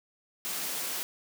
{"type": "high-pass noise", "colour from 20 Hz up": "white", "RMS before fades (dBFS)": -34, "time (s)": [0.45, 1.03], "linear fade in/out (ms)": 0, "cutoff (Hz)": 150, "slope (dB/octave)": 24, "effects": []}